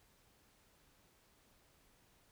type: silence
effects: pink hiss -70 dBFS RMS until 2.31 s